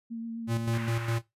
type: tone with vibrato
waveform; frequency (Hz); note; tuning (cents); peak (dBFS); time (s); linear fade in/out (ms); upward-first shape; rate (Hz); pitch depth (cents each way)
sine; 229; A#3; -31; -33; 0.1-0.9; 20; sine; 7.8; 16
type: tone with tremolo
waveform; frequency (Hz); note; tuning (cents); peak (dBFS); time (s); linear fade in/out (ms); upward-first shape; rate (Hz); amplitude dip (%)
square; 115.6; A#2; -14; -27; 0.47-1.22; 50; square; 4.9; 55
type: band-pass noise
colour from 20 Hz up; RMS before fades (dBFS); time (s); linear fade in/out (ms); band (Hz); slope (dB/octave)
pink; -42; 0.73-1.18; 5; 1100 to 2500; 24
effects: noise-tail reverb RT60 0.2 s tail -20 dB re dry + resampled to 32000 Hz